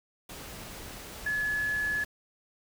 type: tone in noise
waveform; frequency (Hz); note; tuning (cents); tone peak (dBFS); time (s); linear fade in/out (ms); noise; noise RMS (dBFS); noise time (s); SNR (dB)
sine; 1706; G#6; +46; -27; 1.26-2.04; 5; pink; -43; 0.29-2.05; +13
effects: none